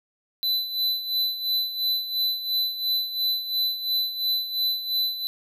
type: tone with tremolo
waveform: square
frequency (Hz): 4004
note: B7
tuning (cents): +23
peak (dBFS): -21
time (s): 0.43-5.27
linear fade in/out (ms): 0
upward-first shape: sine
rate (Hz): 2.9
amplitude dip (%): 70
effects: none